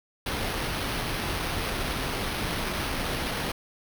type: noise with sample-and-hold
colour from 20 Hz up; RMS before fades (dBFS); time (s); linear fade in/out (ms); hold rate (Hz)
pink; -30; 0.26-3.52; 5; 7350
effects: none